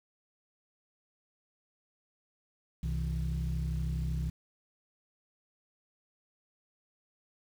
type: tone cluster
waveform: sine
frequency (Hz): 64.5 / 128.3 / 161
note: C2 / C3 / E3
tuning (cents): -24 / -34 / -41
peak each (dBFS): -31 / -37 / -34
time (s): 2.83-4.3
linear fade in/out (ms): 5
effects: tanh soft clip ceiling -25 dBFS + 9-bit